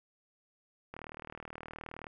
click train, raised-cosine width 0.5 ms, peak -28 dBFS, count 45, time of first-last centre 0.94-2.068 s, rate 39 Hz, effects none

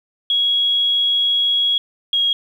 sine tone pair in turn, 3322 / 3286 Hz, G#7 / G#7, 0 / -19 cents, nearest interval unison, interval 19 cents, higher first, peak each -14 dBFS, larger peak neither, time 0.3-1.78 / 2.13-2.33 s, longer first, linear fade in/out 2 ms, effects 8-bit

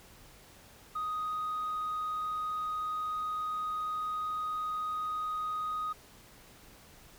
sine tone, 1248 Hz, D#6, 5 cents sharp, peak -30 dBFS, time 0.95-5.93 s, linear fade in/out 10 ms, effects tanh soft clip ceiling -30 dBFS + pink hiss -56 dBFS RMS until 7.18 s

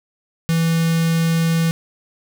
square tone with notch filter, 164.81 Hz, E3, in tune, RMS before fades -17 dBFS, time 0.49-1.71 s, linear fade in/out 0 ms, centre 700 Hz, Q 0.73, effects none

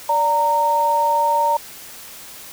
sine tone pair together, 581.5 / 923 Hz, D5 / A#5, -17 / -17 cents, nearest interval minor sixth, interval 800 cents, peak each -22 / -15 dBFS, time 0.09-1.57 s, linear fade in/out 5 ms, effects white hiss -38 dBFS RMS until 2.52 s

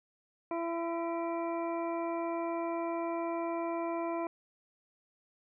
harmonic tone with a mistuned harmonic, 335.9 Hz, E4, 33 cents sharp, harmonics 1 / 2 / 3 / 4 / 6 / 7, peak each -35 / -36 / -39 / -49 / -54 / -49 dBFS, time 0.51-4.27 s, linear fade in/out 2 ms, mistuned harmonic 6, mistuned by -54 cents, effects none

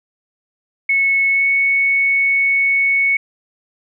sine tone with pitch glide, 2200 to 2215 Hz, C#7 to C#7, -14 to -2 cents, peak -12 dBFS, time 0.89-3.17 s, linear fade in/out 5 ms, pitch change +12 cents, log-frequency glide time 1.3-1.47 s, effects none

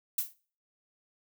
violet noise with exponential decay, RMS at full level -25 dBFS, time 0.18-0.34 s, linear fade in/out 5 ms, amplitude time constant 34 ms, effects noise-tail reverb RT60 0.4 s tail -20 dB re dry

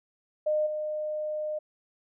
sine tone with level steps, 610 Hz, D#5, 34 cents flat, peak -23 / -29 dBFS, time 0.46-1.59 s, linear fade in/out 10 ms, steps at 0.66 s, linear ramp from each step 10 ms, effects none

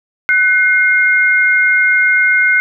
sine tone pair together, 1497.9 / 2130 Hz, F#6 / C7, +21 / +30 cents, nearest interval tritone, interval 609 cents, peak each -11 dBFS, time 0.29-2.6 s, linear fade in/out 0 ms, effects none

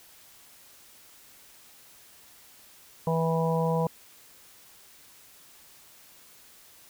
harmonic tone, 163.6 Hz, E3, 13 cents flat, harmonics 1 / 3 / 4 / 5 / 6, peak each -26 / -28 / -34 / -35 / -32 dBFS, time 3.07-3.87 s, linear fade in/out 2 ms, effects white hiss -54 dBFS RMS until 6.89 s

